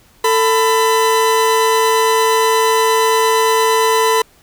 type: tone pair together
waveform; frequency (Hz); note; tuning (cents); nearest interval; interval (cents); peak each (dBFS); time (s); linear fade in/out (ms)
40% pulse; 445.4 / 1000; A4 / B5; +21 / +21; octave + major second; 1400; -13; 0.24-4.22; 5
effects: pink hiss -50 dBFS RMS until 4.42 s

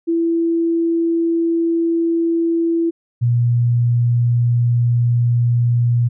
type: tone pair in turn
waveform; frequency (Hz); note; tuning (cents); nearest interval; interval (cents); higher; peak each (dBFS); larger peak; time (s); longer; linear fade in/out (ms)
sine; 333.5 / 119.8; E4 / A#2; +20 / +48; octave + tritone; 1772; first; -14 / -12; second; 0.07-2.91 / 3.21-6.09; second; 20
effects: none

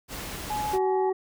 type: noise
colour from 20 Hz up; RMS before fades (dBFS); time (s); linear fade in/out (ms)
pink; -36; 0.08-0.79; 50
type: tone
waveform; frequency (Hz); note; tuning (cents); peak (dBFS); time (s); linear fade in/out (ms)
sine; 844; G#5; +28; -27; 0.5-1.1; 5
type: harmonic tone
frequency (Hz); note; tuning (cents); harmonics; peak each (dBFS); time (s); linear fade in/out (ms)
377.9; F#4; +37; 1 / 2 / 3 / 5; -23 / -34 / -43 / -47; 0.73-1.13; 10
effects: none

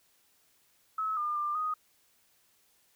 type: tone with pitch steps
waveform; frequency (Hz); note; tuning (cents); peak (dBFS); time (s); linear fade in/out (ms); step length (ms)
sine; 1291 / 1205 / 1193 / 1246; E6 / D6 / D6 / D#6; -37 / +44 / +27 / +2; -29; 0.98-1.74; 5; 190
effects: white hiss -68 dBFS RMS until 2.95 s

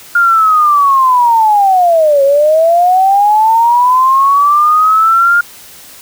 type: linear two-way sweep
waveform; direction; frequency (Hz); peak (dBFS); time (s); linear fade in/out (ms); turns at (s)
sine; down then up; 1418 to 544 to 1418; -5; 0.15-5.41; 5; 2.23
effects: white hiss -35 dBFS RMS until 6.01 s

